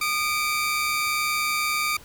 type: tone pair together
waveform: sawtooth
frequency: 1223 / 2305 Hz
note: D#6 / D7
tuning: -30 / -33 cents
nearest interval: major seventh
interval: 1097 cents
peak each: -22 dBFS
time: 0.01-1.97 s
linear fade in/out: 5 ms
effects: pink hiss -48 dBFS RMS until 2.04 s